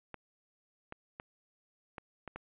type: clicks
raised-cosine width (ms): 0.5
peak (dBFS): -27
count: 6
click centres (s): 0.143 / 0.924 / 1.199 / 1.982 / 2.277 / 2.36
effects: resampled to 8000 Hz